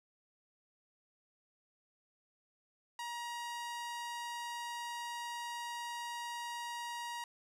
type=tone with vibrato; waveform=sawtooth; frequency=949 Hz; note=A#5; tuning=31 cents sharp; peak=-36 dBFS; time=2.99-7.24 s; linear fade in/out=2 ms; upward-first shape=triangle; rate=20 Hz; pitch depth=9 cents each way; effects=low-pass 11000 Hz 12 dB/octave + 12-bit